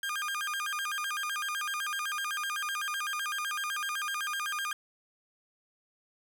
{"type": "tone with vibrato", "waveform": "30% pulse", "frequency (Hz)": 1396.9, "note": "F6", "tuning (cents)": 0, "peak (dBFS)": -29, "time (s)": [0.03, 4.73], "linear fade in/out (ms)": 2, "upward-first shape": "square", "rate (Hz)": 7.9, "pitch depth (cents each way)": 240, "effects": []}